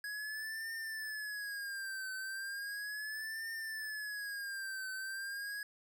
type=tone with vibrato; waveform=square; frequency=1664 Hz; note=G#6; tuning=3 cents sharp; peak=-40 dBFS; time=0.04-5.63 s; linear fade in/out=2 ms; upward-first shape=triangle; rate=0.36 Hz; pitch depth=150 cents each way; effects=none